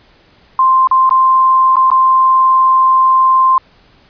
sine tone with dropouts, 1046.5 Hz, C6, in tune, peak -6 dBFS, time 0.59-3.58 s, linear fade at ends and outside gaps 2 ms, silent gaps 0.873-0.912 / 1.094-1.109 / 1.758-1.767 / 1.903-1.915 s, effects pink hiss -48 dBFS RMS until 4.09 s + resampled to 11025 Hz

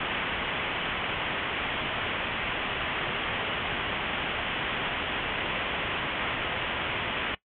white low-pass noise, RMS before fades -31 dBFS, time 0-7.35 s, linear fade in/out 5 ms, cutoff 3300 Hz, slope 96 dB/octave, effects noise-tail reverb RT60 0.1 s tail -19 dB re dry

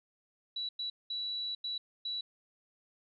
sine tone bursts at uneven times, 3932 Hz, B7, 8 cents flat, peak -34 dBFS, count 5, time 0.56-0.69 / 0.79-0.9 / 1.1-1.55 / 1.64-1.78 / 2.05-2.21 s, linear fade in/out 5 ms, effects none

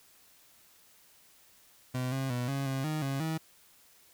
30% pulse tone with pitch steps, 127.1 / 134 / 123.1 / 137.8 / 134.2 / 154.6 / 136.6 / 159.7 Hz, C3 / C3 / B2 / C#3 / C3 / D#3 / C#3 / D#3, -50 / +42 / -5 / -10 / +44 / -11 / -25 / +45 cents, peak -28 dBFS, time 1.94-3.38 s, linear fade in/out 10 ms, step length 180 ms, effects white hiss -61 dBFS RMS until 4.13 s

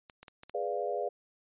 clicks, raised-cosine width 0.2 ms, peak -30 dBFS, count 5, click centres 0.098 / 0.23 / 0.282 / 0.434 / 0.496 s
sine chord, G# diminished seventh, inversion none, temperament equal, 415.3 / 493.9 / 587.3 / 698.5 Hz, G#4 / B4 / D5 / F5, 0 / 0 / 0 / 0 cents, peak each -36 dBFS, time 0.54-1.09 s, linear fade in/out 10 ms
effects resampled to 8000 Hz

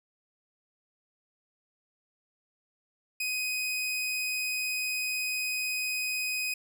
sawtooth tone, 2506 Hz, D#7, 12 cents sharp, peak -26 dBFS, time 3.2-6.54 s, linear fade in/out 5 ms, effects none

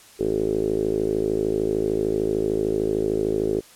5% pulse tone with low-pass filter, 53.3 Hz, G#1, 46 cents sharp, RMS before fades -23 dBFS, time 0.19-3.61 s, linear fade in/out 20 ms, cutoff 400 Hz, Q 7.1, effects white hiss -49 dBFS RMS until 3.75 s + low-pass 11000 Hz 12 dB/octave

